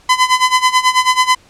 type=tone with tremolo; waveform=sawtooth; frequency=1014 Hz; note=B5; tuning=45 cents sharp; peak=-3 dBFS; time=0.09-1.35 s; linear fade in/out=5 ms; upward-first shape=sine; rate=9.2 Hz; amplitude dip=85%; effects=pink hiss -48 dBFS RMS until 1.49 s + low-pass 8000 Hz 12 dB/octave